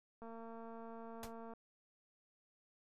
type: click train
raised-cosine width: 1 ms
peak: -39 dBFS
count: 301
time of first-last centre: 0.22-1.536 s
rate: 228 Hz
type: noise with exponential decay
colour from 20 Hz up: pink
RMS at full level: -42 dBFS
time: 1.23-1.33 s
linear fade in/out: 2 ms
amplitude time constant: 20 ms
effects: resampled to 32000 Hz